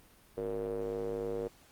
square tone with band-pass filter, 51.91 Hz, G#1, in tune, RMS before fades -36 dBFS, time 0.37-1.48 s, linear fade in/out 5 ms, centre 450 Hz, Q 5.4, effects pink hiss -61 dBFS RMS until 1.71 s + Opus 32 kbps

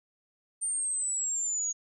sine linear sweep, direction down, 8900 to 6645 Hz, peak -28 dBFS, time 0.61-1.73 s, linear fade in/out 20 ms, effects none

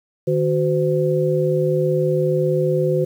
sine tone cluster, 152.9 / 370.6 / 512 Hz, D#3 / F#4 / C5, -30 / +3 / -38 cents, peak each -20 dBFS, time 0.27-3.05 s, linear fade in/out 10 ms, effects 8-bit

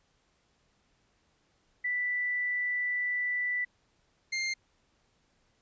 sine / sawtooth tone pair in turn, 1975.5 / 2109 Hz, B6 / C7, 0 / +13 cents, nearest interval minor second, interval 113 cents, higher second, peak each -28 / -26 dBFS, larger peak second, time 1.84-3.65 / 4.32-4.54 s, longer first, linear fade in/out 10 ms, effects pink hiss -71 dBFS RMS until 5.61 s + resampled to 16000 Hz

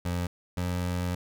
25% pulse tone pair in turn, 88 / 89.18 Hz, F2 / F2, +14 / +37 cents, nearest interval unison, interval 23 cents, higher second, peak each -24 dBFS, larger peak neither, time 0.05-0.27 / 0.57-1.15 s, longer second, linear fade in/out 5 ms, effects none

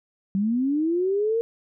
sine linear sweep, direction up, 188.6 to 466.9 Hz, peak -20 dBFS, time 0.35-1.41 s, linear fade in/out 0 ms, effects none

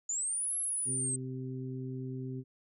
sine linear two-way sweep, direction up then down, 6850 to 11175 to 8100 Hz, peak -31 dBFS, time 0.09-1.16 s, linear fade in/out 5 ms, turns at 0.57 s
harmonic tone, 129.7 Hz, C3, 15 cents flat, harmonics 1 / 2 / 3, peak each -38 / -41 / -45 dBFS, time 0.85-2.44 s, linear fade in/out 50 ms
effects none

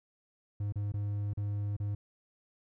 triangle tone with dropouts, 102.5 Hz, G#2, 22 cents flat, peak -29 dBFS, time 0.6-1.95 s, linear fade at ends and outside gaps 5 ms, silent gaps 0.724-0.757 / 0.921-0.939 / 1.335-1.373 / 1.766-1.8 s, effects none

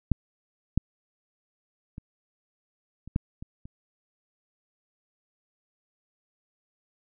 clicks, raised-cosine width 5 ms, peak -9 / -9 / -26 / -29 / -12 / -26 / -30 dBFS, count 7, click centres 0.117 / 0.776 / 1.981 / 3.076 / 3.161 / 3.425 / 3.655 s, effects none

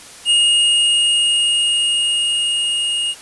square tone with level ramp, 2854 Hz, F7, 37 cents sharp, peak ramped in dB -11 to -18 dBFS, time 0.25-3.15 s, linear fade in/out 50 ms, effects white hiss -38 dBFS RMS until 3.21 s + resampled to 24000 Hz

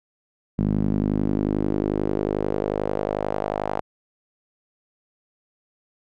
sawtooth tone with band-pass filter sweep, 51.2 Hz, G#1, 24 cents flat, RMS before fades -24 dBFS, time 0.58-3.81 s, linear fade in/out 10 ms, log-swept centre 200 to 740 Hz, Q 2.2, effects none

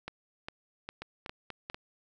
two click trains, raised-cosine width 0.3 ms, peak -24 / -22 dBFS, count 4 / 5, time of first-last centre 1.02-1.745 / 0.08-1.699 s, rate 4.14 / 2.47 Hz, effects none

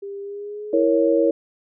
sine tone with pitch glide, 399.1 to 421.9 Hz, G4 to G#4, +31 to +27 cents, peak -29 dBFS, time 0.02-0.85 s, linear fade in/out 10 ms, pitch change +96 cents, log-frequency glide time 0.21-0.68 s
sine chord, A# diminished, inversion second, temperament equal, 329.6 / 466.2 / 554.4 Hz, E4 / A#4 / C#5, 0 / 0 / 0 cents, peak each -19 dBFS, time 0.73-1.31 s, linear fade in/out 5 ms
effects none

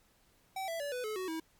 square tone with pitch steps, 767 / 663.9 / 574.6 / 497.3 / 430.5 / 372.6 / 322.5 Hz, G5 / E5 / D5 / B4 / A4 / F#4 / E4, -38 / +12 / -38 / +12 / -38 / +12 / -38 cents, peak -36 dBFS, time 0.56-1.4 s, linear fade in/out 5 ms, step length 120 ms, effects pink hiss -68 dBFS RMS until 1.59 s + MP3 96 kbps

